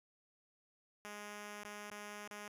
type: tone with dropouts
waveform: 5% pulse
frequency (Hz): 207.5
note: G#3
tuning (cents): -1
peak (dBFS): -35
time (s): 1.05-2.48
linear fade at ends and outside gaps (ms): 0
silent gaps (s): 1.634-1.648 / 1.901-1.914 / 2.276-2.31
effects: resampled to 32000 Hz